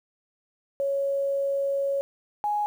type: tone pair in turn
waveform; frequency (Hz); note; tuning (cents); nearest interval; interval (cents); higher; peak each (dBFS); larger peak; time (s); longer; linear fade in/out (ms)
sine; 554.4 / 832.9; C#5 / G#5; 0 / +5; perfect fifth; 705; second; -23; neither; 0.8-2.01 / 2.44-2.66; first; 0
effects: 9-bit